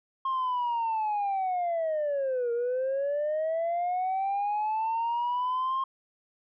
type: linear two-way sweep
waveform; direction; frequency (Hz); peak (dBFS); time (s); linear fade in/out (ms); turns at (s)
sine; down then up; 1071 to 466.2 to 1071; -24; 0.25-5.84; 5; 2.52
effects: tanh soft clip ceiling -24 dBFS